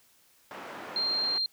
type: band-pass noise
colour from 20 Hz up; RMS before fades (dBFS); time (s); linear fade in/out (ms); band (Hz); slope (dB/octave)
white; -42; 0.51-1.38; 0; 240 to 1300; 12
type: tone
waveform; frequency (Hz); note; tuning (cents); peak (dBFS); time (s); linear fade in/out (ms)
sine; 4186; C8; 0; -26; 0.96-1.46; 2
effects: white hiss -63 dBFS RMS until 1.52 s